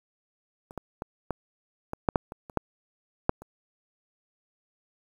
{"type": "clicks", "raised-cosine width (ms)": 1, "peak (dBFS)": [-29, -20, -19, -14, -18, -7, -7, -24, -28, -10, -6, -30], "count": 12, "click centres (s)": [0.709, 0.777, 1.021, 1.307, 1.934, 2.088, 2.158, 2.321, 2.498, 2.573, 3.294, 3.42], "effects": ["8-bit"]}